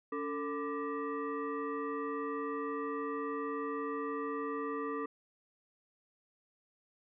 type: tone with frequency modulation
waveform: sine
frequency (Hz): 446.8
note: A4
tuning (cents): +27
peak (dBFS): -34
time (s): 0.12-5.06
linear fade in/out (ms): 5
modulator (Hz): 730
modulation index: 1.3
effects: none